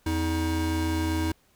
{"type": "tone pair together", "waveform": "square", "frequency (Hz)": [84.1, 317.5], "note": ["E2", "D#4"], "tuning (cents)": [35, 35], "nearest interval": "octave + major seventh", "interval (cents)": 2300, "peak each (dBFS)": -28, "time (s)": [0.06, 1.32], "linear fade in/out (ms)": 5, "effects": ["pink hiss -64 dBFS RMS until 1.55 s"]}